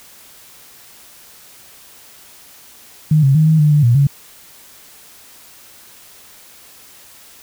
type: tone with pitch steps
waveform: sine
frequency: 154.2 / 136.1 / 156.1 / 158.1 / 150 / 148.1 / 119.1 / 140.6 Hz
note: D#3 / C#3 / D#3 / D#3 / D3 / D3 / A#2 / C#3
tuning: -15 / -31 / +6 / +28 / +37 / +15 / +38 / +25 cents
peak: -8 dBFS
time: 3.11-4.07 s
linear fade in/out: 5 ms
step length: 120 ms
effects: white hiss -43 dBFS RMS until 7.42 s